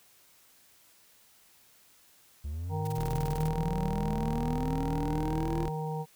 triangle linear sweep, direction up, 69.3 to 342.7 Hz, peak -31 dBFS, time 2.44-5.66 s, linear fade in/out 10 ms
harmonic tone, 155.56 Hz, D#3, in tune, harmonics 1 / 3 / 5 / 6, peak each -33 / -38 / -40 / -41 dBFS, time 2.69-6.06 s, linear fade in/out 50 ms
white noise bursts, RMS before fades -46 dBFS, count 13, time 2.85-3.475 s, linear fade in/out 5 ms, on 25 ms, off 25 ms
sawtooth tone, 40.04 Hz, E1, 50 cents flat, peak -29 dBFS, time 2.97-5.7 s, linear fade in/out 20 ms
effects white hiss -61 dBFS RMS until 6.15 s

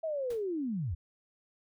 sine linear sweep, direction down, 659.3 to 68.9 Hz, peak -31 dBFS, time 0.03-0.95 s, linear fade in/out 10 ms
pink noise with exponential decay, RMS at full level -46 dBFS, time 0.3-0.47 s, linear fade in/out 5 ms, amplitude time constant 35 ms
effects none

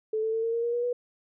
sine tone with pitch steps, 435.7 / 442.8 / 450 / 457.4 / 464.8 / 472.4 / 480.1 / 487.9 Hz, A4 / A4 / A4 / A#4 / A#4 / A#4 / B4 / B4, -17 / +11 / +39 / -33 / -5 / +23 / -49 / -21 cents, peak -25 dBFS, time 0.13-0.93 s, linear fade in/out 5 ms, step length 100 ms, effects none

